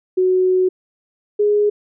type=tone pair in turn; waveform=sine; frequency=370 / 415.3 Hz; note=F#4 / G#4; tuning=0 / 0 cents; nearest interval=major second; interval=200 cents; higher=second; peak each=-12 dBFS; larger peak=neither; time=0.17-0.69 / 1.39-1.7 s; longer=first; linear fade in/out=10 ms; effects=none